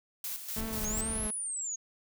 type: noise with tremolo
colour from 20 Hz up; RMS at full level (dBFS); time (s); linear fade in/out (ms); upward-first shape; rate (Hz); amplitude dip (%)
blue; -37; 0.24-1.01; 2; square; 4.1; 55
type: tone with vibrato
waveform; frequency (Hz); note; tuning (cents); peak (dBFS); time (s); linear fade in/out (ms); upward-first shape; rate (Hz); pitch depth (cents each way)
sawtooth; 218.2; A3; -14; -33; 0.56-1.31; 10; triangle; 2.4; 43
type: noise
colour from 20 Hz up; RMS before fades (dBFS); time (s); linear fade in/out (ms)
brown; -39; 0.56-1.28; 10
type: exponential two-way sweep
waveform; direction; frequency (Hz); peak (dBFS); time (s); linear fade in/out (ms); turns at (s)
sine; up then down; 6272 to 11175 to 6540; -33; 0.84-1.76; 10; 1.24
effects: none